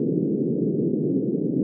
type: band-pass noise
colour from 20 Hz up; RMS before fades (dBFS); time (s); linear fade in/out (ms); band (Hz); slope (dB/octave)
white; -23; 0-1.63; 2; 140 to 420; 48
effects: none